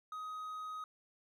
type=tone; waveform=triangle; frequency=1257 Hz; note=D#6; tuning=17 cents sharp; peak=-39 dBFS; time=0.12-0.84 s; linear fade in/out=2 ms; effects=none